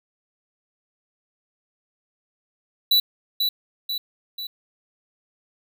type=tone with echo; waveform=square; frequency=3951 Hz; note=B7; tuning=in tune; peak=-15 dBFS; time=2.91-3 s; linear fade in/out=5 ms; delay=490 ms; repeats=3; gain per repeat=-5 dB; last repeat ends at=4.47 s; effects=none